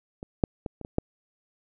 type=clicks; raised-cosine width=2 ms; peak=-24 / -7 / -18 / -25 / -24 / -9 dBFS; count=6; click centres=0.229 / 0.438 / 0.662 / 0.813 / 0.849 / 0.984 s; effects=none